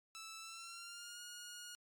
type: tone with pitch glide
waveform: 10% pulse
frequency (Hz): 1318.5 to 1437.8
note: E6 to F6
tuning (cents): 0 to +50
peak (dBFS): -40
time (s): 0.15-1.75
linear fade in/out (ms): 0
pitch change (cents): +150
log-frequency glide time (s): 0.39-1.21
effects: MP3 96 kbps